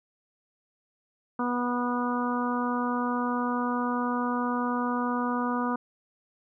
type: harmonic tone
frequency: 244.6 Hz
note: B3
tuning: 16 cents flat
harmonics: 1 / 2 / 3 / 4 / 5 / 6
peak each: -28 / -35 / -37 / -32 / -33 / -39 dBFS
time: 1.39-5.76 s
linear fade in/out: 5 ms
effects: none